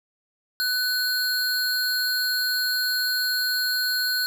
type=tone pair together; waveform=square; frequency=1499 / 4240 Hz; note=F#6 / C8; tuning=+22 / +22 cents; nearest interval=octave + tritone; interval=1800 cents; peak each=-26 / -25 dBFS; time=0.6-4.26 s; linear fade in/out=0 ms; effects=none